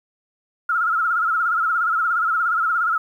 sine tone with vibrato, 1354 Hz, E6, 46 cents sharp, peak -17 dBFS, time 0.69-2.98 s, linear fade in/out 5 ms, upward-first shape sine, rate 17 Hz, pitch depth 96 cents each way, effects 9-bit

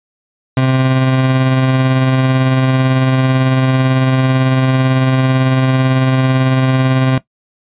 30% pulse tone with tremolo, 130.81 Hz, C3, in tune, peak -6 dBFS, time 0.57-7.18 s, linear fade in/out 2 ms, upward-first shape sine, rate 18 Hz, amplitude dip 25%, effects noise-tail reverb RT60 0.1 s tail -17 dB re dry + resampled to 8000 Hz

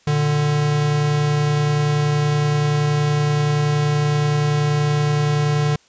square tone pair together, 117.63 / 148.2 Hz, A#2 / D3, +16 / +16 cents, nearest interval major third, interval 400 cents, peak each -26 / -17 dBFS, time 0.07-5.76 s, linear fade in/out 5 ms, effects white hiss -55 dBFS RMS until 5.88 s + resampled to 16000 Hz

